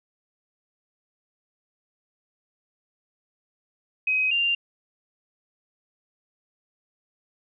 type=tone pair in turn; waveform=sine; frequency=2527 / 2787 Hz; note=D#7 / F7; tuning=+26 / -4 cents; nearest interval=major second; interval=170 cents; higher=second; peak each=-20 dBFS; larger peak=neither; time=4.07-4.31 / 4.31-4.55 s; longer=neither; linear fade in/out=5 ms; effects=none